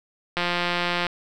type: click train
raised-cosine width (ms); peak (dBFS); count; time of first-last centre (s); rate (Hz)
0.3; -8; 123; 0.37-1.067; 175
effects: none